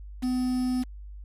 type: tone with quantisation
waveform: triangle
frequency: 252.5 Hz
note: B3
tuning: 39 cents sharp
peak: -22 dBFS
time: 0.22-0.84 s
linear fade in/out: 20 ms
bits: 7
effects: added 50 Hz sine -39 dBFS peak until 1.24 s + resampled to 32000 Hz